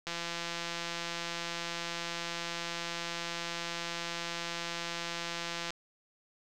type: click train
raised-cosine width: 0.2 ms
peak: -19 dBFS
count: 959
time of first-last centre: 0.07-5.705 s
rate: 170 Hz
effects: none